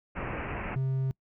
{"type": "low-pass noise", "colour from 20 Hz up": "pink", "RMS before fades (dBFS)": -35, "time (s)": [0.15, 0.76], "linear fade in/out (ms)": 20, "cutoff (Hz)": 2700, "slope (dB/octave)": 96}
{"type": "tone", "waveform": "triangle", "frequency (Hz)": 132.7, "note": "C3", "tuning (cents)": 25, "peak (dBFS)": -24, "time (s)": [0.76, 1.11], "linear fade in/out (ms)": 0}
{"effects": ["noise-tail reverb RT60 0.1 s tail -25 dB re dry"]}